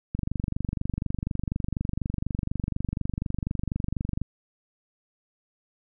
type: click train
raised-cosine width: 5 ms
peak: -15 dBFS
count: 99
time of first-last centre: 0.15-4.216 s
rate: 24.1 Hz
effects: none